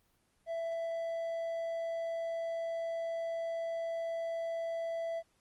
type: tone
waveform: triangle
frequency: 664 Hz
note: E5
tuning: 12 cents sharp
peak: -32 dBFS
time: 0.46-5.23 s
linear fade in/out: 50 ms
effects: pink hiss -73 dBFS RMS until 5.4 s + Opus 24 kbps